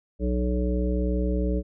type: harmonic tone with a mistuned harmonic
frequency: 61.3 Hz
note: B1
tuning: 12 cents flat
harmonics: 1 / 3 / 5 / 7 / 9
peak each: -24 / -29 / -31 / -32 / -34 dBFS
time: 0.19-1.63 s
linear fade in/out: 50 ms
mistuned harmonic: 9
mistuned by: +21 cents
effects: none